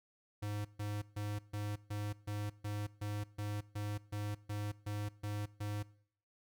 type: tone bursts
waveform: square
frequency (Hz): 103.83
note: G#2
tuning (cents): 0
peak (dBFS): -38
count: 15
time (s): 0.42-5.83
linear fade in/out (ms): 10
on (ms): 230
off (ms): 140
effects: noise-tail reverb RT60 0.6 s tail -21 dB re dry